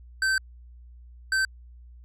square tone bursts at uneven times, 1547 Hz, G6, 23 cents flat, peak -22 dBFS, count 2, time 0.22-0.38 / 1.32-1.45 s, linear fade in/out 2 ms, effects added 60 Hz sine -45 dBFS peak until 2.04 s + low-pass 9000 Hz 12 dB/octave

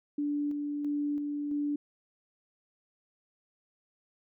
sine tone with tremolo, 291.4 Hz, D4, 13 cents flat, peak -28 dBFS, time 0.18-1.76 s, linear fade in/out 5 ms, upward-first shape square, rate 1.5 Hz, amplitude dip 30%, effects none

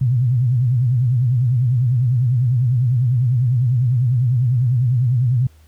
sine tone with vibrato, 123.9 Hz, B2, 6 cents sharp, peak -13 dBFS, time 0.01-5.47 s, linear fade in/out 5 ms, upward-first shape sine, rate 10 Hz, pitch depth 140 cents each way, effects added 77 Hz sine -46 dBFS peak until 5.67 s + pink hiss -57 dBFS RMS until 5.67 s

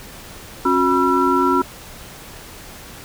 sine tone cluster, 272.4 / 363.2 / 976 / 1348 Hz, C#4 / F#4 / B5 / E6, -30 / -32 / -21 / +38 cents, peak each -19 dBFS, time 0.65-1.62 s, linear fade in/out 5 ms, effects pink hiss -38 dBFS RMS until 3.04 s

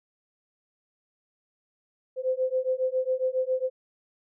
sine beating tone pair, 512 / 519.3 Hz, C5 / C5, -38 / -13 cents, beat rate 7.3 Hz, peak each -27 dBFS, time 2.16-3.7 s, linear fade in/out 50 ms, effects none

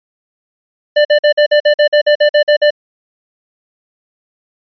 square tone bursts, 593 Hz, D5, 17 cents sharp, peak -7 dBFS, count 13, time 0.96-2.706 s, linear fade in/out 10 ms, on 90 ms, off 48 ms, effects resampled to 11025 Hz

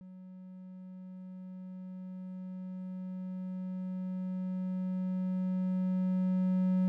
triangle tone with level ramp, 185.1 Hz, F#3, 1 cent sharp, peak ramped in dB -45 to -23 dBFS, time 0.01-6.88 s, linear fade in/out 0 ms, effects none

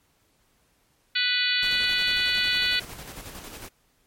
harmonic tone, 493.9 Hz, B4, in tune, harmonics 3 / 4 / 5 / 6 / 7 / 8 / 9, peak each -29 / -29 / -29 / -29 / -29 / -29 / -29 dBFS, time 1.15-2.8 s, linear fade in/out 10 ms
pink noise with tremolo, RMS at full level -39 dBFS, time 1.62-3.69 s, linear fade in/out 10 ms, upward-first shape square, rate 11 Hz, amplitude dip 40%
effects pink hiss -66 dBFS RMS until 4.06 s + MP3 64 kbps

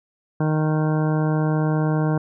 harmonic tone, 154.9 Hz, D#3, 7 cents flat, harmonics 1 / 2 / 3 / 4 / 5 / 6 / 7 / 9 / 10, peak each -19 / -25 / -29 / -31 / -33 / -35 / -36 / -38 / -39 dBFS, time 0.4-2.18 s, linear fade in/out 5 ms, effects none

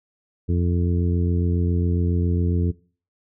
harmonic tone, 87.3 Hz, F2, in tune, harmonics 1 / 2 / 3 / 4 / 5, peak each -19 / -25 / -29 / -31 / -33 dBFS, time 0.48-2.72 s, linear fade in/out 20 ms, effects noise-tail reverb RT60 0.4 s tail -21 dB re dry

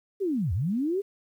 sine linear two-way sweep, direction down then up, 414.4 to 76.2 to 414.4 Hz, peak -24 dBFS, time 0.2-1.02 s, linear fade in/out 20 ms, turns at 0.53 s, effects 10-bit

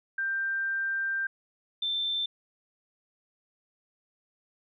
sine tone pair in turn, 1575 / 3555 Hz, G6 / A7, +8 / +17 cents, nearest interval octave + major second, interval 1409 cents, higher second, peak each -27 dBFS, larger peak neither, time 0.18-1.27 / 1.82-2.26 s, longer first, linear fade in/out 5 ms, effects none

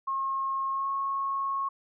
sine tone with pitch glide, 1079 to 1094.1 Hz, C#6 to C#6, -47 to -23 cents, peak -27 dBFS, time 0.07-1.69 s, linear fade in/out 10 ms, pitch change +24 cents, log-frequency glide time 0.71-0.89 s, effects none

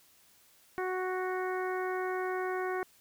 harmonic tone with a mistuned harmonic, 370 Hz, F#4, in tune, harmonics 1 / 2 / 3 / 4 / 5 / 6, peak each -33 / -38 / -40 / -41 / -43 / -48 dBFS, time 0.78-2.83 s, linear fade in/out 0 ms, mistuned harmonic 6, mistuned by -16 cents, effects white hiss -63 dBFS RMS until 3 s

